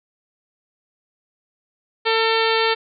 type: harmonic tone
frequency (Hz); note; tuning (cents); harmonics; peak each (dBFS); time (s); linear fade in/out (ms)
449.4; A4; +37; 1 / 2 / 3 / 4 / 5 / 6 / 7 / 8 / 9 / 10; -20 / -23 / -25 / -26 / -27 / -28 / -28 / -29 / -30 / -30; 2.05-2.75; 20
effects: none